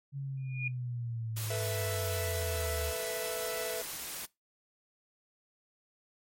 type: linear sweep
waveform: sine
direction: down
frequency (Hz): 140 to 73.42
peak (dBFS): -34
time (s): 0.12-2.94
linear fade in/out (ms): 50
type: tone with exponential growth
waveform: sine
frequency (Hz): 2435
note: D#7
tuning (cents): -38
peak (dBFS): -29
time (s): 0.37-0.68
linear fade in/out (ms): 5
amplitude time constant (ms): 66
type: noise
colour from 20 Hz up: white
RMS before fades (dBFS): -40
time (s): 1.36-4.26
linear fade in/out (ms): 10
type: chord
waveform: 45% pulse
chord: A suspended second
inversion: none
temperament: equal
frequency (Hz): 440 / 493.9 / 659.3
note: A4 / B4 / E5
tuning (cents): 0 / 0 / 0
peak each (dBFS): -40 / -39 / -37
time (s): 1.5-3.82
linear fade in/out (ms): 5
effects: noise-tail reverb RT60 0.2 s tail -21 dB re dry + MP3 64 kbps